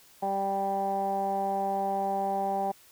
15% pulse tone with low-pass filter, 196 Hz, G3, in tune, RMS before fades -29 dBFS, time 0.22-2.72 s, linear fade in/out 10 ms, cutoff 810 Hz, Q 6.4, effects white hiss -57 dBFS RMS until 2.91 s

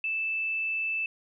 sine tone, 2637 Hz, E7, in tune, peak -27 dBFS, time 0.04-1.06 s, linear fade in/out 2 ms, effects none

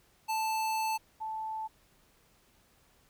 square / sine tone pair in turn, 880 / 876.6 Hz, A5 / A5, 0 / -7 cents, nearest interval unison, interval 7 cents, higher first, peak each -30 / -34 dBFS, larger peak first, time 0.28-0.98 / 1.2-1.68 s, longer first, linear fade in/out 20 ms, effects pink hiss -66 dBFS RMS until 3.09 s

